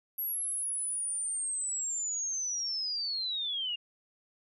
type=linear sweep; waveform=sine; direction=down; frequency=11650 to 2794 Hz; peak=-31 dBFS; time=0.18-3.76 s; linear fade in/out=10 ms; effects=none

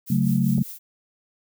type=noise with tremolo; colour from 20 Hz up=violet; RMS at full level=-36 dBFS; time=0.06-0.79 s; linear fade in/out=20 ms; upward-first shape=triangle; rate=5.1 Hz; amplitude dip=70%
type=chord; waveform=sine; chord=F# minor; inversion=second; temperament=equal; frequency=138.59 / 185 / 220 Hz; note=C#3 / F#3 / A3; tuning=0 / 0 / 0 cents; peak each=-22 dBFS; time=0.1-0.63 s; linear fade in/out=5 ms
type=clicks; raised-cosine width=2 ms; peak=-24 / -27 dBFS; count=2; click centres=0.58 / 0.585 s
effects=none

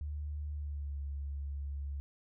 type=tone with pitch glide; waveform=sine; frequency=74 to 70.5 Hz; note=D2 to C#2; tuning=+14 to +30 cents; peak=-36 dBFS; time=0.01-2 s; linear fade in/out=0 ms; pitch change=-84 cents; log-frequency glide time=0.52-0.99 s; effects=none

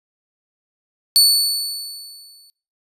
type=tone with exponential decay; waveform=sawtooth; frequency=4464 Hz; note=C#8; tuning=11 cents sharp; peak=-5 dBFS; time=1.16-2.5 s; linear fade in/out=0 ms; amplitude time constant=290 ms; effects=noise-tail reverb RT60 0.4 s tail -23 dB re dry + resampled to 32000 Hz

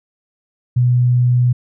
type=tone; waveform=sine; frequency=123.47 Hz; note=B2; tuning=in tune; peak=-10 dBFS; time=0.76-1.53 s; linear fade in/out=10 ms; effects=none

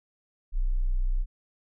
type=tone; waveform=sine; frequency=31.06 Hz; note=B0; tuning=11 cents sharp; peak=-22 dBFS; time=0.52-1.26 s; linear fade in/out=50 ms; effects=none

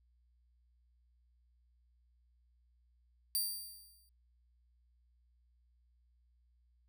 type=tone with exponential decay; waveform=5% pulse; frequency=4699 Hz; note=D8; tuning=in tune; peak=-23 dBFS; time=3.35-4.09 s; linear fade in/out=0 ms; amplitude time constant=160 ms; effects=added 60 Hz sine -68 dBFS peak until 6.88 s

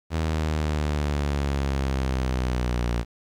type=linear sweep; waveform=sawtooth; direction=down; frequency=80.5 to 58.27 Hz; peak=-19 dBFS; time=0.1-3.05 s; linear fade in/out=50 ms; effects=low-pass 7000 Hz 12 dB/octave + 9-bit

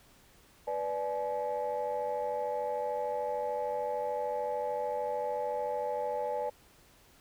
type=chord; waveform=sine; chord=G# diminished; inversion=first; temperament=equal with one note detuned; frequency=493.9 / 587.3 / 850.5 Hz; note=B4 / D5 / G#5; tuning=0 / 0 / +41 cents; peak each=-34 dBFS; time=0.67-6.5 s; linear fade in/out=10 ms; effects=tanh soft clip ceiling -25 dBFS + pink hiss -61 dBFS RMS until 7.2 s

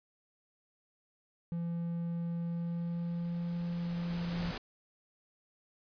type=tone with pitch glide; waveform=triangle; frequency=169.8 to 172.07 Hz; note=F3 to F3; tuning=-48 to -25 cents; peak=-31 dBFS; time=1.52-4.51 s; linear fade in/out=0 ms; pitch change=+23 cents; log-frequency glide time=2.48-3.56 s
type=noise with exponential growth; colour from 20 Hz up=pink; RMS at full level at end=-39 dBFS; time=2.05-4.58 s; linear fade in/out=5 ms; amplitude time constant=550 ms
effects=resampled to 11025 Hz

